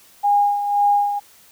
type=tone with tremolo; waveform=sine; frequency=816 Hz; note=G#5; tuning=31 cents flat; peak=-12 dBFS; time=0.23-1.2 s; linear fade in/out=20 ms; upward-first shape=sine; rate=1.9 Hz; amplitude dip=60%; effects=white hiss -50 dBFS RMS until 1.51 s